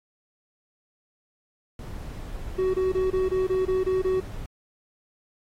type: noise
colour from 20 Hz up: brown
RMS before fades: -36 dBFS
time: 1.79-4.46 s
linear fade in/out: 2 ms
type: tone bursts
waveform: triangle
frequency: 374.4 Hz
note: F#4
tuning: 20 cents sharp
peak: -19 dBFS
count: 9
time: 2.58-4.204 s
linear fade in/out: 10 ms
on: 160 ms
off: 23 ms
effects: AAC 48 kbps